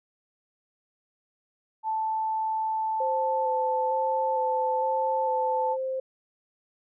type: tone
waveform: sine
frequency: 879 Hz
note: A5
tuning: 2 cents flat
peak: -25 dBFS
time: 1.83-5.77 s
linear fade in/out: 50 ms
type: tone with vibrato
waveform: sine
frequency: 519 Hz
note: C5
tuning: 14 cents flat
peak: -27 dBFS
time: 3-6 s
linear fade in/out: 5 ms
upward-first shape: square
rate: 1.1 Hz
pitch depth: 18 cents each way
effects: none